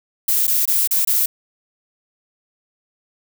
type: noise with dropouts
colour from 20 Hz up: violet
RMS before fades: -17 dBFS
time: 0.28-1.26 s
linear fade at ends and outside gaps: 5 ms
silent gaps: 0.47-0.477 / 0.655-0.676 / 0.875-0.909 / 1.049-1.073 s
effects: none